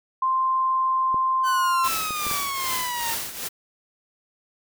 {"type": "tone", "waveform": "sine", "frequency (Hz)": 1046.5, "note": "C6", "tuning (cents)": 0, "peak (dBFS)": -19, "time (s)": [0.22, 1.88], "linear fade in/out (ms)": 5}
{"type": "clicks", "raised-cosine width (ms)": 2, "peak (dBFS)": -22, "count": 4, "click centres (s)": [1.144, 2.107, 2.267, 2.313]}
{"type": "exponential sweep", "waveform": "sawtooth", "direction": "down", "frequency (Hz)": [1531, 906], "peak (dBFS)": -23, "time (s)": [1.43, 3.16], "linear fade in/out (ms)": 50}
{"type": "noise with tremolo", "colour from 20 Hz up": "white", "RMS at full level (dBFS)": -27, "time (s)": [1.83, 3.49], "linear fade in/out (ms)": 20, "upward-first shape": "triangle", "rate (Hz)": 2.5, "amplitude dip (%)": 75}
{"effects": []}